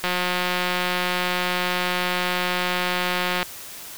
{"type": "click train", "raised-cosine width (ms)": 0.3, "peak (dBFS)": -7, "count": 611, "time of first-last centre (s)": [0.04, 3.429], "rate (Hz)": 180, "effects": ["white hiss -38 dBFS RMS until 3.97 s"]}